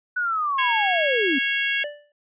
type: linear sweep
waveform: sine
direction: down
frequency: 1496 to 248.4 Hz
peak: -21 dBFS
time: 0.16-1.39 s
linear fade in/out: 10 ms
type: harmonic tone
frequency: 550 Hz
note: C#5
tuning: 14 cents flat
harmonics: 3 / 4 / 5 / 6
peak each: -25 / -26 / -27 / -28 dBFS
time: 0.58-1.84 s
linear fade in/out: 10 ms
type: tone with exponential decay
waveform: square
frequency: 587.3 Hz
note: D5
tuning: in tune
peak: -26 dBFS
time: 1.84-2.12 s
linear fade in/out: 2 ms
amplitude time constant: 59 ms
effects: resampled to 8000 Hz